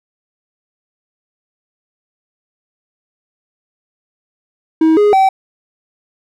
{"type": "tone with pitch steps", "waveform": "triangle", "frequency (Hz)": [319.5, 415.1, 769], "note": ["D#4", "G#4", "G5"], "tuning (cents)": [46, -1, -33], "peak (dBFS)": -5, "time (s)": [4.81, 5.29], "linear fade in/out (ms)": 5, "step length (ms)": 160, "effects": []}